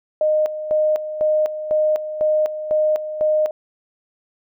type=tone with tremolo; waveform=sine; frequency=615 Hz; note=D#5; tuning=20 cents flat; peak=-14 dBFS; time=0.21-3.51 s; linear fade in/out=2 ms; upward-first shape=square; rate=2 Hz; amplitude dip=70%; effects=none